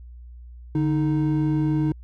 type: tone pair together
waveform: triangle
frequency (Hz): 146.83 / 311.1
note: D3 / D#4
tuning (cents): 0 / 0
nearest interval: octave + minor second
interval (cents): 1300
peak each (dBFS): -20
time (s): 0.75-1.92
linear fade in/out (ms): 2
effects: added 60 Hz sine -39 dBFS peak until 2.03 s